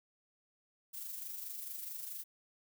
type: noise with amplitude modulation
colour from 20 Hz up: violet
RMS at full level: -42 dBFS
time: 0.93-2.24 s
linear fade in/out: 20 ms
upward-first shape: sine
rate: 24.6 Hz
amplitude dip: 45%
effects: none